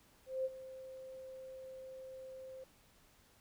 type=tone with ADSR envelope; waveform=sine; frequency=523.3 Hz; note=C5; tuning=in tune; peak=-32 dBFS; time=0.26-2.64 s; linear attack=190 ms; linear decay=36 ms; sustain=-15 dB; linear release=5 ms; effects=pink hiss -67 dBFS RMS until 3.4 s